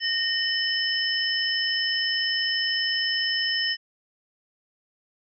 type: tone cluster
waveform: sine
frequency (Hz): 1847 / 3012 / 5260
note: A#6 / F#7 / E8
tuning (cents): -16 / +30 / -5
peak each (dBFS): -27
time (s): 0-3.77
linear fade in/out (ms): 50
effects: none